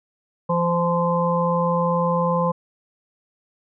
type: harmonic tone with a mistuned harmonic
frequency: 172.5 Hz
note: F3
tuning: 21 cents flat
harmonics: 1 / 3 / 5 / 6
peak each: -22 / -22 / -28 / -23 dBFS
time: 0.49-2.52 s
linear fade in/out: 10 ms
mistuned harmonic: 1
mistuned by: -16 cents
effects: none